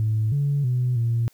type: tone with pitch steps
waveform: sine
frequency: 109 / 142.5 / 124.7 / 116.5 Hz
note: A2 / C#3 / B2 / A#2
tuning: -16 / +48 / +17 / -1 cents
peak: -18 dBFS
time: 0-1.28 s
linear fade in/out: 0 ms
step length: 320 ms
effects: tanh soft clip ceiling -15 dBFS + white hiss -60 dBFS RMS until 1.33 s